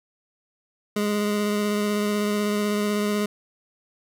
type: tone with vibrato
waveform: 25% pulse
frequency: 207.7 Hz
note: G#3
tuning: in tune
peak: -18 dBFS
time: 0.96-3.26 s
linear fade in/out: 5 ms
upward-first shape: triangle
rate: 16 Hz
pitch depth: 17 cents each way
effects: none